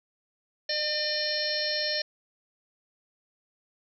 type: harmonic tone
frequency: 603 Hz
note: D5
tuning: 46 cents sharp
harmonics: 1 / 3 / 4 / 5 / 6 / 7 / 8 / 9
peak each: -33 / -34 / -42 / -40 / -41 / -31 / -40 / -32 dBFS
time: 0.69-2.02 s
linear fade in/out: 5 ms
effects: none